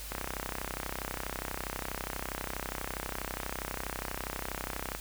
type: click train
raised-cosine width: 0.5 ms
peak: -19 dBFS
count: 157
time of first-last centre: 0.12-4.95 s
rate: 32.3 Hz
effects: added 50 Hz sine -43 dBFS peak until 5 s + white hiss -44 dBFS RMS until 5 s